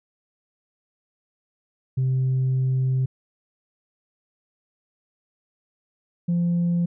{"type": "tone pair in turn", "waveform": "sine", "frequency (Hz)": [130.4, 172.76], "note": ["C3", "F3"], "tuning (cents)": [-5, -18], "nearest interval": "perfect fourth", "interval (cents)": 487, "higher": "second", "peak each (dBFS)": [-17, -17], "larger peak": "neither", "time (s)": [[1.97, 3.06], [6.28, 6.86]], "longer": "first", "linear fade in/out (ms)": 10, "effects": ["tanh soft clip ceiling -17 dBFS"]}